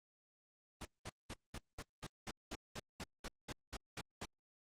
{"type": "noise bursts", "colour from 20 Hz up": "pink", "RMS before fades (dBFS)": -45, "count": 15, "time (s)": [0.81, 4.255], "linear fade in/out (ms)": 5, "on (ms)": 43, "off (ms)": 200, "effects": ["low-pass 8000 Hz 12 dB/octave", "Opus 24 kbps"]}